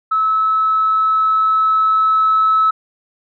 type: tone with level ramp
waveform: sine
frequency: 1299 Hz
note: E6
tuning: 26 cents flat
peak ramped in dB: -12 to -9 dBFS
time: 0.11-2.71 s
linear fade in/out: 10 ms
effects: tanh soft clip ceiling -6 dBFS